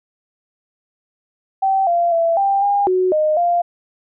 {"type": "tone with pitch steps", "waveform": "sine", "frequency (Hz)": [773, 689, 668, 790, 808, 369.4, 615, 696], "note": ["G5", "F5", "E5", "G5", "G#5", "F#4", "D#5", "F5"], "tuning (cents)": [-24, -24, 23, 13, -48, -3, -20, -6], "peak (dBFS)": -13, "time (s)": [1.62, 3.62], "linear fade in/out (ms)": 10, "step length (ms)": 250, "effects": []}